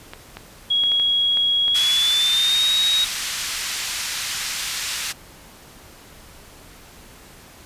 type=clicks; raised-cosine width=0.3 ms; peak=-17 dBFS; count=7; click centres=0.135 / 0.37 / 0.837 / 0.918 / 0.998 / 1.372 / 1.681 s
type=tone with pitch glide; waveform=sine; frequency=3313 to 3784 Hz; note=G#7 to A#7; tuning=-5 to +25 cents; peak=-16 dBFS; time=0.7-3.05 s; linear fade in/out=10 ms; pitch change=+230 cents; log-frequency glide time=1.7-2.71 s
type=band-pass noise; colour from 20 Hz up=white; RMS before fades=-27 dBFS; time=1.74-5.13 s; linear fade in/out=20 ms; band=1500 to 6400 Hz; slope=12 dB/octave
effects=pink hiss -45 dBFS RMS until 7.65 s + resampled to 32000 Hz